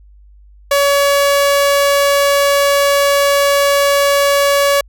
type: tone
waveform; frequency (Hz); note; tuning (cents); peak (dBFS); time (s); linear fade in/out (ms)
sawtooth; 565; C#5; +33; -6; 0.71-4.81; 5
effects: added 50 Hz sine -40 dBFS peak until 4.88 s